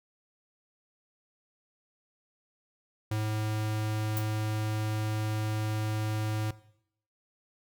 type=tone; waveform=square; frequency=107.8 Hz; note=A2; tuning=35 cents flat; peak=-29 dBFS; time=3.11-6.51 s; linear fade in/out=5 ms
type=noise with exponential decay; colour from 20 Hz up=violet; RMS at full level=-31 dBFS; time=4.17-4.26 s; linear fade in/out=0 ms; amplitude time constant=19 ms
effects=noise-tail reverb RT60 0.7 s tail -18 dB re dry